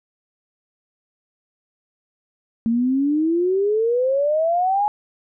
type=exponential sweep; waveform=sine; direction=up; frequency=224.5 to 846 Hz; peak=-16 dBFS; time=2.66-4.88 s; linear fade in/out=0 ms; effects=none